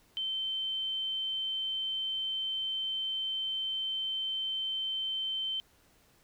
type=tone; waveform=sine; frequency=3095 Hz; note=G7; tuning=23 cents flat; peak=-31 dBFS; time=0.17-5.6 s; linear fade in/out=0 ms; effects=pink hiss -65 dBFS RMS until 6.23 s